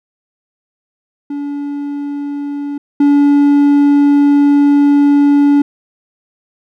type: tone pair in turn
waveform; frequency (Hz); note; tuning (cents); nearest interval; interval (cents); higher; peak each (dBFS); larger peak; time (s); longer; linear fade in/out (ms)
triangle; 286.4 / 286.4; D4 / D4; -43 / -43; unison; 0; neither; -16 / -4; second; 1.3-2.78 / 3-5.62; second; 5
effects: none